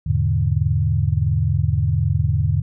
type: chord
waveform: sine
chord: E dominant seventh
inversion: none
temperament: equal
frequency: 82.41 / 103.83 / 123.47 / 146.83 Hz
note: E2 / G#2 / B2 / D3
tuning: 0 / 0 / 0 / 0 cents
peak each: -21 / -20 / -24 / -21 dBFS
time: 0.06-2.62 s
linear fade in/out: 10 ms
effects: none